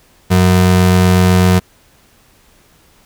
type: ring-modulated tone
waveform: square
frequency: 138.59 Hz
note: C#3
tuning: in tune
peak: -5 dBFS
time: 0.3-1.6 s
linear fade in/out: 20 ms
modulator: 44 Hz
effects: pink hiss -50 dBFS RMS until 3.05 s